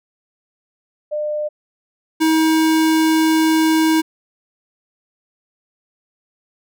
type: tone pair in turn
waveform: sine / square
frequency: 601 / 318.4 Hz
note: D5 / D#4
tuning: +40 / +40 cents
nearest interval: major seventh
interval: 1100 cents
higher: first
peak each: -19 / -13 dBFS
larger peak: second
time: 1.11-1.49 / 2.2-4.02 s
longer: second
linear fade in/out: 20 ms
effects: none